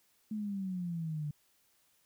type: exponential sweep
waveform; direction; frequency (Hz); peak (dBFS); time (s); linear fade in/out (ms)
sine; down; 218 to 145.8; -34; 0.31-1.31; 5
effects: white hiss -71 dBFS RMS until 2.05 s